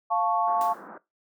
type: chord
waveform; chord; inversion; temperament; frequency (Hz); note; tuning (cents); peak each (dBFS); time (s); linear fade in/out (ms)
sine; F augmented; none; equal; 698.5 / 880 / 1108.7; F5 / A5 / C#6; 0 / 0 / 0; -26; 0.1-0.74; 20
type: band-pass noise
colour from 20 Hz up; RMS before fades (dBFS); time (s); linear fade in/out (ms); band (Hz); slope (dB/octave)
white; -44; 0.47-0.98; 5; 180 to 1500; 48
type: noise with exponential decay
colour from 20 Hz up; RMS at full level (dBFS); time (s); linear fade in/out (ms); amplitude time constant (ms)
white; -40; 0.61-0.88; 1; 58
effects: noise-tail reverb RT60 0.2 s tail -19 dB re dry